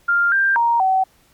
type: tone with pitch steps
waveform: sine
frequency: 1398 / 1585 / 936 / 759 Hz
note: F6 / G6 / A#5 / F#5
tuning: +1 / +19 / +7 / +44 cents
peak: -13 dBFS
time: 0.08-1.04 s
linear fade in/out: 10 ms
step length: 240 ms
effects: pink hiss -56 dBFS RMS until 1.33 s + MP3 96 kbps